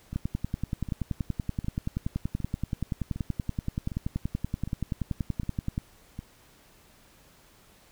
two click trains, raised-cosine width 5 ms, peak -16 / -23 dBFS, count 60 / 9, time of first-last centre 0.16-5.779 / 0.13-6.191 s, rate 10.5 / 1.32 Hz, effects pink hiss -58 dBFS RMS until 7.91 s

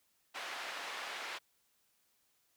white band-pass noise, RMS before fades -43 dBFS, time 0.34-1.39 s, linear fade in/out 20 ms, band 600 to 2600 Hz, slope 12 dB/octave, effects white hiss -75 dBFS RMS until 2.56 s

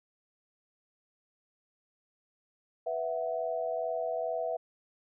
sine chord, B suspended fourth, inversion none, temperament just, 493.9 / 658.5 / 740.8 Hz, B4 / E5 / F#5, 0 / -2 / +2 cents, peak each -36 / -32 / -38 dBFS, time 2.86-4.57 s, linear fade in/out 10 ms, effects none

